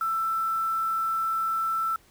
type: tone with quantisation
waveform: sine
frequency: 1331 Hz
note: E6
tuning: 16 cents sharp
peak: -24 dBFS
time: 0.01-1.96 s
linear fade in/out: 2 ms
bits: 7
effects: pink hiss -59 dBFS RMS until 2.1 s